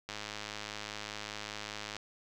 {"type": "click train", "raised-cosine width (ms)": 0.2, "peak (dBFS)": -22, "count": 198, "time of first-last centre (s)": [0.09, 1.966], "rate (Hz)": 105, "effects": []}